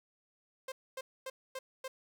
sawtooth tone bursts, 525 Hz, C5, 6 cents sharp, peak -35 dBFS, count 5, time 0.68-1.88 s, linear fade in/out 5 ms, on 40 ms, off 250 ms, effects none

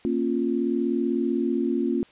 sine chord, Bb minor, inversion none, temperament equal with one note detuned, 233.1 / 273.5 / 349.2 Hz, Bb3 / Db4 / F4, 0 / -23 / 0 cents, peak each -26 dBFS, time 0.05-2.03 s, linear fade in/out 0 ms, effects white hiss -55 dBFS RMS until 2.11 s + resampled to 8000 Hz

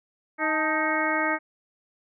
harmonic tone with a mistuned harmonic, 312.9 Hz, D#4, 10 cents sharp, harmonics 1 / 2 / 3 / 4 / 5 / 6 / 7, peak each -30 / -30 / -30 / -30 / -30 / -30 / -30 dBFS, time 0.38-1.39 s, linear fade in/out 50 ms, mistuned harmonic 3, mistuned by -89 cents, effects none

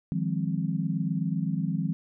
sine chord, F minor seventh, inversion third, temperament equal with one note detuned, 155.56 / 174.61 / 202.8 / 261.6 Hz, Eb3 / F3 / Ab3 / C4, 0 / 0 / -41 / 0 cents, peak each -30 / -29 / -32 / -35 dBFS, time 0.12-1.93 s, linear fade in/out 0 ms, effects none

